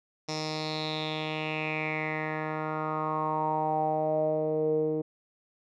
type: tone with low-pass filter sweep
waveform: 10% pulse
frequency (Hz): 155.4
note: D#3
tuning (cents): -2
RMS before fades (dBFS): -30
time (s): 0.28-5.02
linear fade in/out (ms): 10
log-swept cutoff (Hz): 5500 to 400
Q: 5.7
effects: none